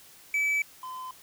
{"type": "tone pair in turn", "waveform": "triangle", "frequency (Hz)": [2300, 1024.5], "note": ["D7", "C6"], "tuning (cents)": [-37, -37], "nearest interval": "octave + major second", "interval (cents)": 1400, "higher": "first", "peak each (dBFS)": [-22, -34], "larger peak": "first", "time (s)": [[0.34, 0.62], [0.83, 1.11]], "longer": "neither", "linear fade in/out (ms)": 2, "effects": ["white hiss -53 dBFS RMS until 1.22 s"]}